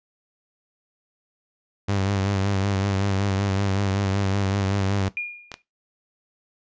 sawtooth tone with vibrato, 98.3 Hz, G2, 5 cents sharp, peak -17 dBFS, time 1.88-5.09 s, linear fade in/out 10 ms, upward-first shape sine, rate 5.3 Hz, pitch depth 47 cents each way
sine tone with exponential decay, 2423 Hz, D#7, 47 cents flat, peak -22 dBFS, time 5.17-5.62 s, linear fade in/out 1 ms, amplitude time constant 97 ms
clicks, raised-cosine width 0.2 ms, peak -16 dBFS, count 2, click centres 5.517 / 5.541 s
effects noise-tail reverb RT60 0.2 s tail -18 dB re dry + resampled to 16000 Hz

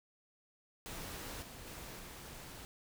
pink noise with level steps, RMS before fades -45 / -51 / -48 / -50 dBFS, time 0.86-2.65 s, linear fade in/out 0 ms, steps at 1.42 / 1.66 / 1.99 s, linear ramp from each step 5 ms, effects none

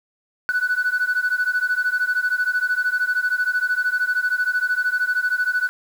sine beating tone pair, 1480 / 1493 Hz, F#6 / F#6, 0 / +15 cents, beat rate 13 Hz, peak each -20 dBFS, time 0.49-5.69 s, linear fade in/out 0 ms, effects tanh soft clip ceiling -14 dBFS + 7-bit

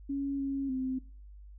sine tone with pitch steps, 277.8 / 274.1 / 259.9 Hz, C#4 / C#4 / C4, +4 / -19 / -11 cents, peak -30 dBFS, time 0.09-0.99 s, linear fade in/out 10 ms, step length 300 ms, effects noise-tail reverb RT60 0.4 s tail -20 dB re dry + added 50 Hz sine -47 dBFS peak until 1.58 s

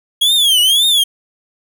45% pulse tone with vibrato, 3276 Hz, G#7, 24 cents flat, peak -9 dBFS, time 0.21-1.04 s, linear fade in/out 10 ms, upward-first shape triangle, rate 1.9 Hz, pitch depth 220 cents each way, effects none

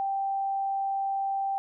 sine tone, 784 Hz, G5, in tune, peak -26 dBFS, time 0-1.58 s, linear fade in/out 0 ms, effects none

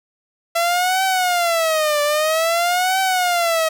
sawtooth tone with vibrato, 670 Hz, E5, 28 cents sharp, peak -12 dBFS, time 0.55-3.69 s, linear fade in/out 10 ms, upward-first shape triangle, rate 0.51 Hz, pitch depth 240 cents each way, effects none

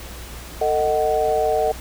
sine chord, D# diminished, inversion second, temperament just, 448 / 622.3 / 746.7 Hz, A4 / D#5 / F#5, +31 / 0 / +16 cents, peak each -21 dBFS, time 0.61-1.72 s, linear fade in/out 5 ms, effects added 60 Hz sine -36 dBFS peak until 1.8 s + pink hiss -38 dBFS RMS until 1.8 s

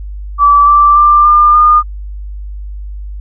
sine tone with pitch steps, 1156 / 1170.8 / 1185.8 / 1200.9 / 1216.3 Hz, D6 / D6 / D6 / D6 / D#6, -28 / -6 / +16 / +38 / -40 cents, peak -3 dBFS, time 0.38-1.83 s, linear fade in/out 50 ms, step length 290 ms, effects added 50 Hz sine -21 dBFS peak until 3.2 s

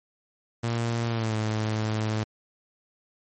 sawtooth tone with pitch glide, 116.54 to 108.74 Hz, A#2 to A2, 0 to -20 cents, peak -21 dBFS, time 0.63-2.24 s, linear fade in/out 10 ms, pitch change -120 cents, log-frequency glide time 1.09-1.35 s, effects MP3 32 kbps

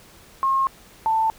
sine tone pair in turn, 1075 / 887.7 Hz, C6 / A5, +47 / +15 cents, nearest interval minor third, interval 332 cents, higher first, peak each -17 dBFS, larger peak neither, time 0.43-0.67 / 1.06-1.3 s, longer neither, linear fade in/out 0 ms, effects pink hiss -49 dBFS RMS until 1.38 s

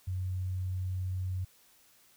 sine tone, 92.5 Hz, F#2, in tune, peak -31 dBFS, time 0.07-1.45 s, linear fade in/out 10 ms, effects white hiss -63 dBFS RMS until 2.16 s

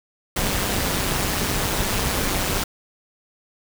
pink noise with amplitude modulation, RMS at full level -20 dBFS, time 0.36-2.64 s, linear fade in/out 5 ms, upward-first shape sine, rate 196 Hz, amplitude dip 65%, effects none

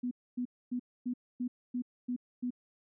sine tone bursts, 246.9 Hz, B3, in tune, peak -31 dBFS, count 8, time 0.03-2.506 s, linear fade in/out 10 ms, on 82 ms, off 260 ms, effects none

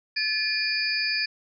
sine tone cluster, 1737 / 2414 / 4591 / 4986 Hz, A6 / D7 / D8 / D#8, -23 / +47 / -40 / +3 cents, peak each -29 dBFS, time 0.16-1.26 s, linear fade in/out 10 ms, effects none

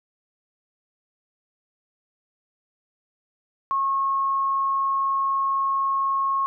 sine tone, 1089 Hz, C#6, 31 cents flat, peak -20 dBFS, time 3.71-6.46 s, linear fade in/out 0 ms, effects none

